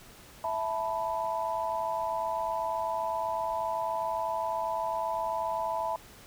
sine chord, E suspended fourth, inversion none, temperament equal, 659.3 / 880 / 987.8 Hz, E5 / A5 / B5, 0 / 0 / 0 cents, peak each -33 dBFS, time 0.44-5.96 s, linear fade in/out 2 ms, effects pink hiss -52 dBFS RMS until 6.26 s

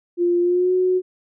sine tone with pitch glide, 349.2 to 367.8 Hz, F4 to F#4, 0 to -10 cents, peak -15 dBFS, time 0.17-1.02 s, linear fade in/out 50 ms, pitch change +90 cents, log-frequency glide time 0.41-0.73 s, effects none

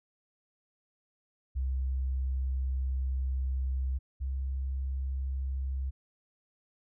sine tone pair in turn, 65.41 / 66.51 Hz, C2 / C2, 0 / +29 cents, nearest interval unison, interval 29 cents, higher second, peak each -28 / -30 dBFS, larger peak first, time 1.55-3.99 / 4.2-5.91 s, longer first, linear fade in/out 20 ms, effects none

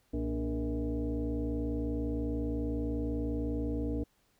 sine tone with frequency modulation, 115.7 Hz, A#2, 13 cents flat, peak -30 dBFS, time 0.13-4.04 s, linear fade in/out 10 ms, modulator 177 Hz, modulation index 1.9, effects pink hiss -71 dBFS RMS until 4.39 s

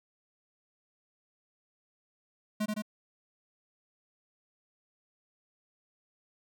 square tone with echo, 212.4 Hz, G#3, 39 cents sharp, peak -29 dBFS, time 2.6-2.66 s, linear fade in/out 10 ms, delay 81 ms, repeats 2, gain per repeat -2 dB, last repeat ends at 2.822 s, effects none

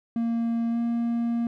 triangle tone with pitch glide, 231.5 to 234.2 Hz, A#3 to A#3, -12 to +8 cents, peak -21 dBFS, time 0.16-1.47 s, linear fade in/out 2 ms, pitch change +20 cents, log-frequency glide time 0.7-0.78 s, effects none

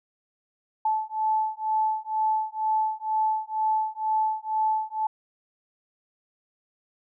sine beating tone pair, 869 / 871.1 Hz, A5 / A5, -22 / -18 cents, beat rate 2.1 Hz, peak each -26 dBFS, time 0.85-5.07 s, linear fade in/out 5 ms, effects none

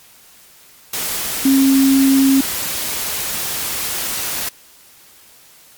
sine tone in noise, 270 Hz, C#4, 45 cents flat, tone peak -9 dBFS, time 1.45-2.41 s, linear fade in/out 5 ms, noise white, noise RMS -22 dBFS, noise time 0.93-4.49 s, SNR +10 dB, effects white hiss -46 dBFS RMS until 5.77 s + MP3 96 kbps

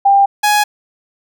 sine / sawtooth tone pair in turn, 795 / 835.1 Hz, G5 / G#5, +24 / +9 cents, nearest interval minor second, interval 85 cents, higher second, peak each -6 dBFS, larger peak neither, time 0.05-0.26 / 0.43-0.64 s, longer neither, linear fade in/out 10 ms, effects none

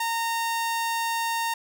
sawtooth tone, 920 Hz, A#5, 23 cents flat, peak -21 dBFS, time 0-1.54 s, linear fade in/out 5 ms, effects none

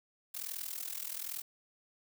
blue noise with amplitude modulation, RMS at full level -37 dBFS, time 0.34-1.42 s, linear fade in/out 10 ms, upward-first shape sine, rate 41.1 Hz, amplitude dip 85%, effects none

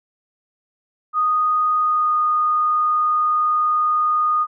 sine tone with pitch glide, 1240 to 1230.7 Hz, D#6 to D#6, -6 to -19 cents, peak -15 dBFS, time 1.13-4.47 s, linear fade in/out 50 ms, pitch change -13 cents, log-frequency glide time 1.8-2.14 s, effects none

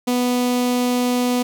sawtooth tone with notch filter, 246.9 Hz, B3, in tune, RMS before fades -19 dBFS, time 0.07-1.43 s, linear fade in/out 10 ms, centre 1600 Hz, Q 1.5, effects none

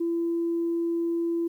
sine tone, 337.2 Hz, E4, 39 cents sharp, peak -23 dBFS, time 0-1.48 s, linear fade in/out 10 ms, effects tanh soft clip ceiling -19 dBFS + 10-bit

